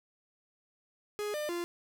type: tone with pitch steps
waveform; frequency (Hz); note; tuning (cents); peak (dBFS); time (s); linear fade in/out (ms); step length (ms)
45% pulse; 416.7 / 600 / 346.5; G#4 / D5 / F4; +6 / +37 / -14; -33; 1.19-1.64; 0; 150
effects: none